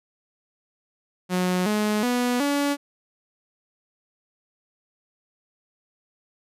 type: tone with pitch steps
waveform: sawtooth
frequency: 181.8 / 211.3 / 245.5 / 285.3 Hz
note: F#3 / G#3 / B3 / C#4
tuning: -30 / +30 / -10 / +50 cents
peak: -17 dBFS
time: 1.29-2.77 s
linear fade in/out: 50 ms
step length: 370 ms
effects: resampled to 32000 Hz